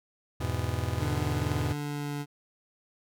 45% pulse chord, E major, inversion none, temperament just, 82.41 / 103.01 / 123.61 Hz, E2 / G#2 / B2, 0 / -14 / +2 cents, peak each -33 dBFS, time 0.4-1.73 s, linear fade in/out 10 ms
25% pulse tone with pitch glide, 148.8 to 144.9 Hz, D3 to D3, +23 to -23 cents, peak -28 dBFS, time 0.97-2.26 s, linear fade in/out 50 ms, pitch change -46 cents, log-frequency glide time 1.12-2.14 s
effects none

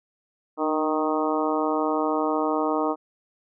harmonic tone with a mistuned harmonic, 155.6 Hz, D#3, in tune, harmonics 2 / 3 / 4 / 5 / 6 / 7 / 8, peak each -26 / -28 / -29 / -30 / -31 / -31 / -32 dBFS, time 0.57-2.96 s, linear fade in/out 50 ms, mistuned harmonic 2, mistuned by -31 cents, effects none

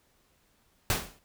pink noise with exponential decay, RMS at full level -23 dBFS, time 0.9-1.19 s, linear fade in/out 1 ms, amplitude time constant 61 ms, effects pink hiss -68 dBFS RMS until 1.24 s

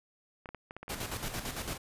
clicks, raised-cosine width 0.5 ms, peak -28 dBFS, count 11, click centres 0.458 / 0.49 / 0.547 / 0.709 / 0.766 / 0.83 / 0.881 / 1.014 / 1.062 / 1.137 / 1.384 s
pink noise with tremolo, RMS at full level -36 dBFS, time 0.89-1.78 s, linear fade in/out 10 ms, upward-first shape square, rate 8.9 Hz, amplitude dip 55%
effects resampled to 32000 Hz

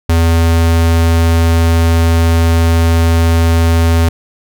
square tone, 83 Hz, E2, 12 cents sharp, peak -8 dBFS, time 0.09-4.09 s, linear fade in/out 5 ms, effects none

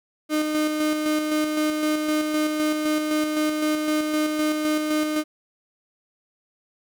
35% pulse tone with tremolo, 305.9 Hz, D#4, 29 cents flat, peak -18 dBFS, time 0.29-5.24 s, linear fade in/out 50 ms, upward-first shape square, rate 3.9 Hz, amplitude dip 35%, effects none

